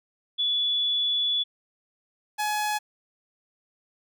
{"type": "tone pair in turn", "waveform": ["sine", "sawtooth"], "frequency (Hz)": [3430, 843.7], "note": ["A7", "G#5"], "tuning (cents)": [-45, 27], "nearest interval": "2 octaves", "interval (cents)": 2428, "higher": "first", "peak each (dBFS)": [-22, -21], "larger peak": "second", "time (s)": [[0.38, 1.44], [2.38, 2.79]], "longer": "first", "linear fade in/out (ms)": 20, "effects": []}